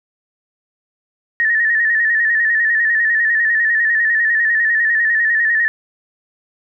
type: tone with vibrato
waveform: sine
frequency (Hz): 1815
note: A#6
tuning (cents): -47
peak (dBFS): -12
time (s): 1.4-5.68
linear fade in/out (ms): 0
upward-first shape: square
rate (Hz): 10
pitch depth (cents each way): 56
effects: none